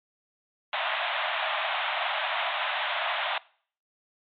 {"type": "band-pass noise", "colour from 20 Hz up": "pink", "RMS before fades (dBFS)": -29, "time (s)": [0.73, 3.38], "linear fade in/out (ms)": 2, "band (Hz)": [610, 3700], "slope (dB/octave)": 96, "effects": ["noise-tail reverb RT60 0.5 s tail -22 dB re dry", "MP3 64 kbps"]}